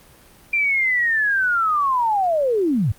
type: linear sweep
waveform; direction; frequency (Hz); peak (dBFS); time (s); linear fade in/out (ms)
sine; down; 2384 to 87.6; -16; 0.53-2.92; 5
effects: pink hiss -49 dBFS RMS until 2.98 s + Opus 32 kbps